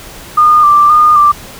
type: tone with vibrato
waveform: sine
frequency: 1198 Hz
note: D6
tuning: 34 cents sharp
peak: -3 dBFS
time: 0.37-1.32 s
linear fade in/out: 10 ms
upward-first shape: square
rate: 1.9 Hz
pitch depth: 30 cents each way
effects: pink hiss -31 dBFS RMS until 1.59 s